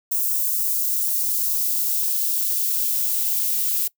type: noise with high-pass filter sweep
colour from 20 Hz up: violet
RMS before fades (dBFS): -22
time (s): 0.11-3.88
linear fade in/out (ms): 10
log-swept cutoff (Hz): 6500 to 2200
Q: 0.84
effects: noise-tail reverb RT60 0.1 s tail -22 dB re dry